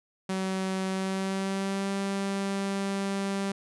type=tone with pitch glide; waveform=sawtooth; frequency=189.6 to 196.63 Hz; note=F#3 to G3; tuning=+43 to +6 cents; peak=-24 dBFS; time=0.29-3.52 s; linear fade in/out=5 ms; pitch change=+63 cents; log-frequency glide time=0.89-1.91 s; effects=resampled to 24000 Hz